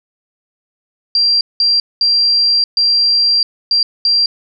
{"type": "tone bursts at uneven times", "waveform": "sine", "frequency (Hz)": 4736, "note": "D8", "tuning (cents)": 14, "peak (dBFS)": -9, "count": 6, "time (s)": [[1.15, 1.41], [1.6, 1.8], [2.01, 2.64], [2.77, 3.43], [3.71, 3.83], [4.05, 4.26]], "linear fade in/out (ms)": 2, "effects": []}